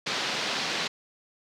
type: band-pass noise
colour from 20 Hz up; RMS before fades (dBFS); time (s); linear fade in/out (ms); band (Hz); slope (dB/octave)
white; -30; 0.06-0.88; 10; 150 to 4800; 24
effects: none